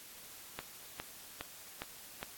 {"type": "click train", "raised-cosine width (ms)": 0.3, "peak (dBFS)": -23, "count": 5, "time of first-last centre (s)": [0.59, 2.229], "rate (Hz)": 2.44, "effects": ["white hiss -52 dBFS RMS until 2.37 s", "AAC 64 kbps"]}